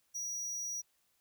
square tone, 5790 Hz, F#8, 38 cents flat, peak -37 dBFS, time 0.14-0.82 s, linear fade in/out 20 ms, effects white hiss -75 dBFS RMS until 1.2 s

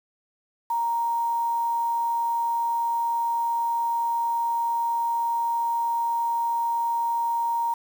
sine tone with quantisation, 932.3 Hz, A#5, in tune, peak -22 dBFS, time 0.7-7.74 s, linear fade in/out 5 ms, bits 7, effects none

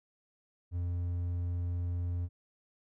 triangle tone, 87.6 Hz, F2, 6 cents sharp, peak -29 dBFS, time 0.71-2.29 s, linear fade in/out 50 ms, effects none

